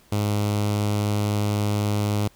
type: tone with notch filter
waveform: sawtooth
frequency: 103.83 Hz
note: G#2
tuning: in tune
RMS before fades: -23 dBFS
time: 0.12-2.28 s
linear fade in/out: 5 ms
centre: 1700 Hz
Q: 1.9
effects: pink hiss -56 dBFS RMS until 2.35 s